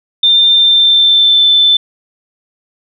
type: tone with pitch glide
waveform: sine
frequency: 3594 to 3530 Hz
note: A7 to A7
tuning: +36 to +5 cents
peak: -5 dBFS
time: 0.23-1.77 s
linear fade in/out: 5 ms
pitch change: -31 cents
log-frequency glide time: 0.51-1.47 s
effects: none